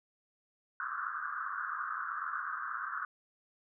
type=band-pass noise; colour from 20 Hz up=pink; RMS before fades=-38 dBFS; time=0.8-3.05 s; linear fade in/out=2 ms; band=1100 to 1600 Hz; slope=96 dB/octave; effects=none